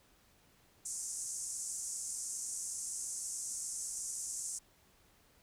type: band-pass noise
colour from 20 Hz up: pink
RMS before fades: -41 dBFS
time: 0.85-4.59 s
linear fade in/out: 10 ms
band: 6200 to 9600 Hz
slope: 48 dB/octave
effects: pink hiss -67 dBFS RMS until 5.42 s